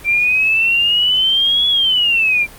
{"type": "exponential two-way sweep", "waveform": "sine", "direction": "up then down", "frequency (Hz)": [2349, 3400, 2349], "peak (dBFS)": -11, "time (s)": [0.04, 2.47], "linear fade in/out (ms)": 50, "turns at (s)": 1.68, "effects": ["pink hiss -38 dBFS RMS until 2.58 s", "Opus 48 kbps"]}